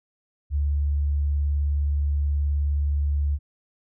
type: tone with vibrato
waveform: sine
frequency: 72.2 Hz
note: D2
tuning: 29 cents flat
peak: -20 dBFS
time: 0.5-3.39 s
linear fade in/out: 50 ms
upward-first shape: sine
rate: 19 Hz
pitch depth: 19 cents each way
effects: none